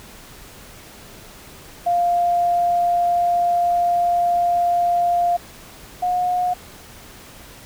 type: tone pair in turn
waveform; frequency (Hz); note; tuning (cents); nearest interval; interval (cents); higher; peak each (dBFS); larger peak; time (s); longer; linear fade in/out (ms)
sine; 699 / 721.1; F5 / F#5; +1 / -45; minor second; 54; second; -15 / -17; first; 1.86-5.37 / 6.02-6.54; first; 10
effects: pink hiss -42 dBFS RMS until 7.65 s